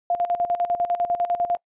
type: tone with tremolo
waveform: sine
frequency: 698.5 Hz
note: F5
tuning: in tune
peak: -18 dBFS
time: 0.1-1.57 s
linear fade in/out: 2 ms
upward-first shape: square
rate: 10 Hz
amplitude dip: 75%
effects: noise-tail reverb RT60 0.1 s tail -25 dB re dry + resampled to 8000 Hz